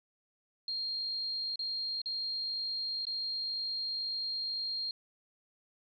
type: tone with dropouts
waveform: sine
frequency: 4217 Hz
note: C8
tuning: 13 cents sharp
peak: -33 dBFS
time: 0.68-4.91 s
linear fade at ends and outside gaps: 2 ms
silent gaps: 1.558-1.592 / 2.017-2.058 / 3.053-3.068 s
effects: none